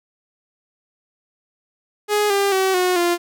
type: tone with pitch steps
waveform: sawtooth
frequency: 417.2 / 398.6 / 380.8 / 363.8 / 347.6 Hz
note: G#4 / G4 / F#4 / F#4 / F4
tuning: +8 / +29 / +50 / -29 / -8 cents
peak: -12 dBFS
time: 2.08-3.18 s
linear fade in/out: 50 ms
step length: 220 ms
effects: none